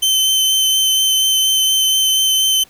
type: tone with vibrato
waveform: sawtooth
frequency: 3079 Hz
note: G7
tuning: 32 cents flat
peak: -9 dBFS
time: 0.02-2.64 s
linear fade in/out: 10 ms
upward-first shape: sine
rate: 4.2 Hz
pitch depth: 9 cents each way
effects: pink hiss -48 dBFS RMS until 2.69 s